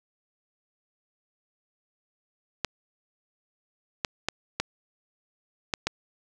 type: clicks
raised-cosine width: 0.2 ms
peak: -8 dBFS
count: 6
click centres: 2.647 / 4.048 / 4.286 / 4.6 / 5.738 / 5.87 s
effects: none